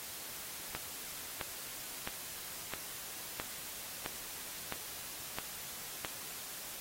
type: click train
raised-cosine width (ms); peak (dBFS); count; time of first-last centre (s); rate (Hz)
0.3; -20; 9; 0.75-6.048; 1.51
effects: white hiss -45 dBFS RMS until 6.8 s + AAC 48 kbps